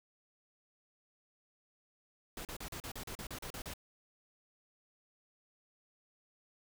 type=noise bursts; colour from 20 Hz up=pink; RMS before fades=-44 dBFS; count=12; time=2.37-3.737 s; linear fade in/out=2 ms; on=80 ms; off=37 ms; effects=none